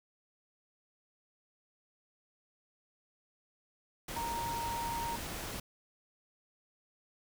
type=tone in noise; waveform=sine; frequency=932.3 Hz; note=A#5; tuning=in tune; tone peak=-35 dBFS; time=4.16-5.16 s; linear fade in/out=5 ms; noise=pink; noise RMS=-41 dBFS; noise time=4.08-5.6 s; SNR=+3 dB; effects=none